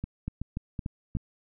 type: two click trains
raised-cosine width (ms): 5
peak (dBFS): -19 / -20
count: 4 / 4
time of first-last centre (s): 0.28-1.152 / 0.04-1.168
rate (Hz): 3.44 / 2.66
effects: none